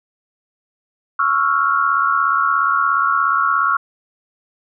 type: tone cluster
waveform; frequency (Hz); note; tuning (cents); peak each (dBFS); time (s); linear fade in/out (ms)
sine; 1111 / 1331 / 1408; C#6 / E6 / F6; +4 / +16 / +14; -18; 1.19-3.77; 5
effects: none

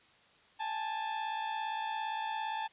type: tone pair together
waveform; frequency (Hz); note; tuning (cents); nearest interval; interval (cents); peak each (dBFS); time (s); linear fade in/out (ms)
40% pulse; 822.5 / 880; G#5 / A5; -17 / 0; minor second; 117; -40 / -34; 0.59-2.68; 20
effects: white hiss -63 dBFS RMS until 2.72 s + resampled to 8000 Hz

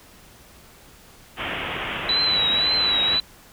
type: low-pass noise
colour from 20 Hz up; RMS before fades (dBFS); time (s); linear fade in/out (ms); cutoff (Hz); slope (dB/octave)
white; -29; 1.36-3.21; 50; 3300; 96
type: tone with vibrato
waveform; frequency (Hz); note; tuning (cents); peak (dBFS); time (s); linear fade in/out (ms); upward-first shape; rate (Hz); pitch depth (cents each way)
sine; 3951; B7; 0; -18; 2.09-3.2; 2; triangle; 1.9; 67
effects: pink hiss -49 dBFS RMS until 3.52 s

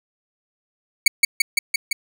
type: tone with echo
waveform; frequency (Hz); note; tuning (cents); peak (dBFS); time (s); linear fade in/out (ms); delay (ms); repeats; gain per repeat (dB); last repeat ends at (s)
sawtooth; 2233; C#7; +12; -5; 1.06-1.08; 5; 170; 5; -2; 1.93
effects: none

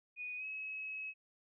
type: tone with pitch glide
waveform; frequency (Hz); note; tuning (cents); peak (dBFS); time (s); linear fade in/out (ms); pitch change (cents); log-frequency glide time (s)
sine; 2474 to 2566; D#7 to E7; -10 to -47; -40; 0.16-1.14; 50; +63; 0.36-0.45
effects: none

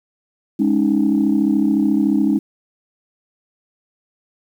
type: chord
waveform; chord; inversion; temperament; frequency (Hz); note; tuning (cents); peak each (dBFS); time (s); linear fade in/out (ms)
sine; Ab suspended fourth; none; equal; 207.7 / 277.2 / 311.1; Ab3 / Db4 / Eb4; 0 / 0 / 0; -17; 0.59-2.39; 10
effects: tanh soft clip ceiling -6 dBFS + 8-bit

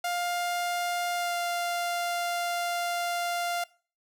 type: tone with pitch glide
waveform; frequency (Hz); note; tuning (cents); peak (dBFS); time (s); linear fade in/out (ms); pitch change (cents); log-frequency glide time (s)
sawtooth; 703 to 696.9; F5 to F5; +11 to -4; -24; 0.04-3.64; 5; -15; 1.15-1.35
effects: noise-tail reverb RT60 0.4 s tail -22 dB re dry

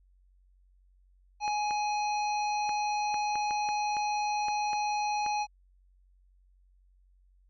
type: harmonic tone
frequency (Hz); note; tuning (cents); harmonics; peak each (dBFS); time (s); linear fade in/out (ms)
836; G#5; +11; 1 / 3 / 5 / 7; -28 / -38 / -42 / -45; 1.4-5.47; 50
type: clicks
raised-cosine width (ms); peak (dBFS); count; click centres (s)
0.5; -26; 11; 1.479 / 1.709 / 2.693 / 3.143 / 3.356 / 3.509 / 3.689 / 3.968 / 4.484 / 4.732 / 5.263
effects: added 46 Hz sine -60 dBFS peak until 7.49 s

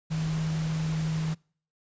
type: tone in noise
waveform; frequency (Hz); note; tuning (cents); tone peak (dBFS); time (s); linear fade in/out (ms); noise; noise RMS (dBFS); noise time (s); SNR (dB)
sine; 158.6; D#3; +33; -26; 0.1-1.35; 20; pink; -40; 0.1-1.35; +11
effects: noise-tail reverb RT60 0.5 s tail -26 dB re dry + resampled to 16000 Hz

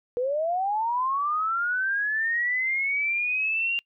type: linear sweep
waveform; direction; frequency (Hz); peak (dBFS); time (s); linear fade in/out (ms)
sine; up; 475.4 to 2794; -23; 0.17-3.79; 0
effects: noise-tail reverb RT60 0.1 s tail -26 dB re dry

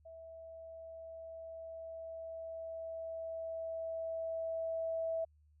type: tone with level ramp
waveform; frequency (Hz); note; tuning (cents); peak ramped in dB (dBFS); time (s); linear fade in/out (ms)
sine; 654; E5; -14; -49 to -33; 0.05-5.25; 10
effects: added 75 Hz sine -64 dBFS peak until 5.6 s

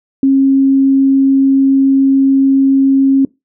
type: tone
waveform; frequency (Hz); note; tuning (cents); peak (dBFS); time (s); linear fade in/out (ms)
sine; 270.7; C#4; -41; -6; 0.23-3.25; 2
effects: noise-tail reverb RT60 0.2 s tail -22 dB re dry

